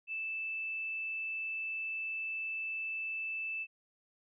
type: tone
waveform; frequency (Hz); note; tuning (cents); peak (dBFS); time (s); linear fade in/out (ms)
sine; 2637; E7; 0; -35; 0.07-3.67; 50
effects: none